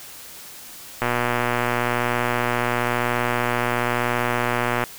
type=click train; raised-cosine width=0.5 ms; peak=-6 dBFS; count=463; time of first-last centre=1.02-4.838 s; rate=121 Hz; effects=white hiss -40 dBFS RMS until 4.98 s